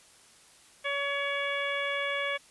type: harmonic tone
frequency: 564 Hz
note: C#5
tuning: 30 cents sharp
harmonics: 1 / 2 / 3 / 4 / 5 / 6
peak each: -34 / -37 / -35 / -33 / -42 / -39 dBFS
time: 0.84-2.38 s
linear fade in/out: 20 ms
effects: white hiss -57 dBFS RMS until 2.5 s + resampled to 24000 Hz